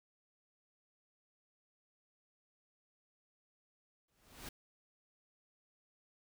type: noise with exponential growth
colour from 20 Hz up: pink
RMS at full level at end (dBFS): -44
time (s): 4.08-4.49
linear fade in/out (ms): 5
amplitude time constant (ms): 88
effects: none